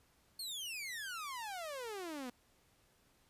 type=exponential sweep; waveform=sawtooth; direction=down; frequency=4421 to 238.1 Hz; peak=-38 dBFS; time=0.39-2.3 s; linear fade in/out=5 ms; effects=pink hiss -71 dBFS RMS until 3.29 s + resampled to 32000 Hz